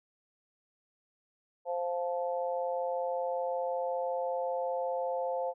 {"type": "chord", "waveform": "sine", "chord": "F major", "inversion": "second", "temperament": "just", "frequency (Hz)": [523.8, 698.5, 873.1], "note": ["C5", "F5", "A5"], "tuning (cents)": [2, 0, -14], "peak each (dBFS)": [-32, -36, -38], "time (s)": [1.65, 5.54], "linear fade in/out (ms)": 50, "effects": []}